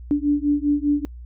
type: beating tone pair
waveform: sine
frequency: 288.6 / 293.6 Hz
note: D4 / D4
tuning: -30 / 0 cents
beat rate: 5 Hz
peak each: -20 dBFS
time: 0.11-1.05 s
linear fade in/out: 0 ms
effects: noise-tail reverb RT60 0.1 s tail -26 dB re dry + added 60 Hz sine -35 dBFS peak until 1.25 s